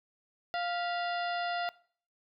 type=harmonic tone with a mistuned harmonic; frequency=698.5 Hz; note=F5; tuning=in tune; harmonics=1 / 2 / 3 / 4 / 5 / 6 / 7; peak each=-32 / -38 / -42 / -44 / -46 / -48 / -49 dBFS; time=0.54-1.69 s; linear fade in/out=0 ms; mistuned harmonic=3; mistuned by=-120 cents; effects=noise-tail reverb RT60 0.5 s tail -21 dB re dry